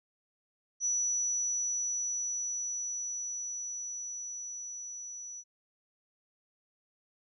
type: tone with level ramp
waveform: sine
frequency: 5910 Hz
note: F#8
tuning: 3 cents flat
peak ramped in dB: -27 to -41 dBFS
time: 0.8-5.44 s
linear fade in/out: 50 ms
effects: none